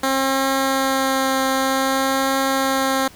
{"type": "tone with vibrato", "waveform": "10% pulse", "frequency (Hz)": 267.2, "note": "C4", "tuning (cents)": 36, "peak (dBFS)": -9, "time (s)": [0.03, 3.08], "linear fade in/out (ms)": 5, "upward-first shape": "triangle", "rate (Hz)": 0.53, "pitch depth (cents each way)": 13, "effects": ["pink hiss -45 dBFS RMS until 3.15 s"]}